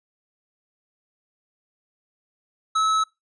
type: tone with tanh clipping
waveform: triangle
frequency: 1297 Hz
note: E6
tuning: 28 cents flat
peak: -20 dBFS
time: 2.75-3.04 s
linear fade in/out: 10 ms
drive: 17 dB
effects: noise-tail reverb RT60 0.2 s tail -23 dB re dry + resampled to 22050 Hz